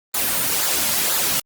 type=noise with flanger; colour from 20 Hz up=white; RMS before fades=-20 dBFS; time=0.14-1.4 s; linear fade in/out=5 ms; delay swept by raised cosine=0.34 to 2.64 ms; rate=2 Hz; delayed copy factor=-0.55; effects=Opus 24 kbps